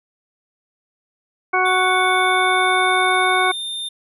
harmonic tone, 370 Hz, F#4, in tune, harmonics 1 / 2 / 3 / 4 / 6, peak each -23 / -20 / -20 / -21 / -21 dBFS, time 1.53-3.52 s, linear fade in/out 10 ms
square tone with pitch glide, 3523 to 3616 Hz, A7 to A7, +1 to +47 cents, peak -25 dBFS, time 1.65-3.89 s, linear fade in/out 10 ms, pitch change +46 cents, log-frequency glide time 2.03-3.43 s
effects none

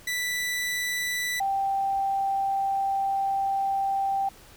sawtooth / sine tone pair in turn, 1975.5 / 784 Hz, B6 / G5, 0 / 0 cents, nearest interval octave + major third, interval 1600 cents, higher first, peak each -23 dBFS, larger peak neither, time 0.07-1.4 / 1.4-4.29 s, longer second, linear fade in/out 5 ms, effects pink hiss -51 dBFS RMS until 4.56 s

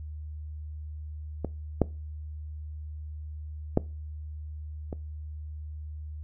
clicks, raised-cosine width 2 ms, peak -16 / -7 / -7 / -21 dBFS, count 4, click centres 1.447 / 1.817 / 3.774 / 4.928 s, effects noise-tail reverb RT60 0.3 s tail -21 dB re dry + added 76 Hz sine -36 dBFS peak until 6.23 s

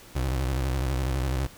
30% pulse tone with vibrato, 65.41 Hz, C2, in tune, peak -22 dBFS, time 0.15-1.47 s, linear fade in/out 10 ms, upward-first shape square, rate 12 Hz, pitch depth 99 cents each way, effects pink hiss -49 dBFS RMS until 1.57 s

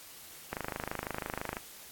click train, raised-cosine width 0.5 ms, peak -19 dBFS, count 28, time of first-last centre 0.53-1.568 s, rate 26 Hz, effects white hiss -50 dBFS RMS until 1.91 s + AAC 64 kbps

